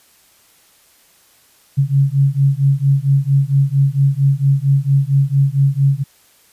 sine beating tone pair, 136.2 / 140.6 Hz, C#3 / C#3, -30 / +25 cents, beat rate 4.4 Hz, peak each -14 dBFS, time 1.77-6.04 s, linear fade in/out 20 ms, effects white hiss -52 dBFS RMS until 6.52 s + resampled to 32000 Hz

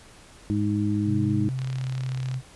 harmonic tone, 103.83 Hz, G#2, in tune, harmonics 1 / 2 / 3, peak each -26 / -26 / -26 dBFS, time 0.5-1.49 s, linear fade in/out 0 ms
sine tone with pitch glide, 130.8 to 129.3 Hz, C3 to C3, 0 to -20 cents, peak -26 dBFS, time 1.05-2.42 s, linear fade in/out 50 ms, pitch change -20 cents, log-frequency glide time 1.47-2.06 s
click train, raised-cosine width 0.2 ms, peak -22 dBFS, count 28, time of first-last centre 1.59-2.342 s, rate 35.9 Hz
effects pink hiss -50 dBFS RMS until 2.55 s + resampled to 24000 Hz

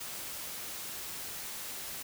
white noise, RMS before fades -41 dBFS, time 0-2.03 s, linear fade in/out 10 ms, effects none

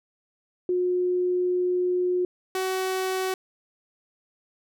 sine / sawtooth tone pair in turn, 360.7 / 376 Hz, F#4 / F#4, -44 / +28 cents, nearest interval minor second, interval 72 cents, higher second, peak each -21 dBFS, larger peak neither, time 0.69-2.25 / 2.55-3.34 s, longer first, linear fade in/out 2 ms, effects none

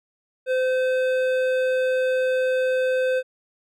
sine tone with hard clipping, 514 Hz, C5, 31 cents flat, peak -21 dBFS, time 0.46-3.23 s, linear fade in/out 50 ms, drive 11 dB, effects none

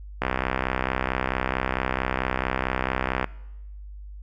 click train, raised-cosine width 0.5 ms, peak -8 dBFS, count 196, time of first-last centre 0.22-3.243 s, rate 64.5 Hz, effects noise-tail reverb RT60 0.9 s tail -21 dB re dry + added 50 Hz sine -37 dBFS peak until 4.22 s

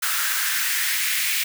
white noise with high-pass filter sweep, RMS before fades -23 dBFS, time 0.02-1.44 s, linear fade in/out 10 ms, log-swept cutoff 1400 to 2200 Hz, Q 3.2, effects none

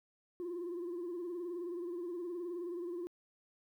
sine tone with vibrato, 349.2 Hz, F4, in tune, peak -36 dBFS, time 0.4-3.07 s, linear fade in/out 0 ms, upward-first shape sine, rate 19 Hz, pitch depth 69 cents each way, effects tanh soft clip ceiling -36 dBFS + 12-bit

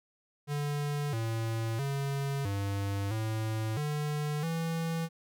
square tone with pitch steps, 145.7 / 113.1 / 138.9 / 99.6 / 110 / 149 / 164.7 Hz, D3 / A2 / C#3 / G2 / A2 / D3 / E3, -13 / +48 / +4 / +28 / 0 / +25 / -1 cents, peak -31 dBFS, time 0.47-5.09 s, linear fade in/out 50 ms, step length 660 ms, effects none

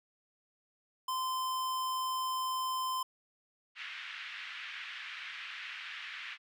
square tone, 1033 Hz, C6, 22 cents flat, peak -33 dBFS, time 1.08-3.03 s, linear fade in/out 5 ms
white band-pass noise, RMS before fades -44 dBFS, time 3.75-6.38 s, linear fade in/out 50 ms, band 1500 to 2900 Hz, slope 24 dB/octave
effects none

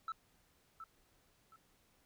sine tone with echo, 1318.5 Hz, E6, in tune, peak -35 dBFS, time 0.08-0.12 s, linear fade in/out 2 ms, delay 720 ms, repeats 2, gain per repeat -11 dB, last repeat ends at 1.56 s, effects tanh soft clip ceiling -37 dBFS + pink hiss -72 dBFS RMS until 2.05 s

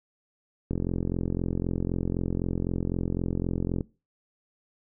click train, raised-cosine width 3 ms, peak -15 dBFS, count 137, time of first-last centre 0.71-3.808 s, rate 43.9 Hz, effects noise-tail reverb RT60 0.3 s tail -22 dB re dry

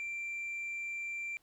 sine tone, 2357 Hz, D7, 6 cents sharp, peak -34 dBFS, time 0-1.37 s, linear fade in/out 0 ms, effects tanh soft clip ceiling -35 dBFS + pink hiss -71 dBFS RMS until 1.42 s

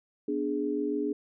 sine chord, G# diminished, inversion first, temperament equal, 246.9 / 293.7 / 415.3 Hz, B3 / D4 / G#4, 0 / 0 / 0 cents, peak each -35 / -30 / -31 dBFS, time 0.28-1.13 s, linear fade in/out 5 ms, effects none

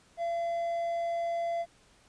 triangle tone, 680 Hz, F5, 46 cents flat, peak -27 dBFS, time 0.17-1.66 s, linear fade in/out 50 ms, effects pink hiss -62 dBFS RMS until 2.08 s + resampled to 22050 Hz

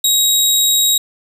20% pulse tone, 3807 Hz, A#7, 36 cents sharp, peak -5 dBFS, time 0.04-0.98 s, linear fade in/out 5 ms, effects none

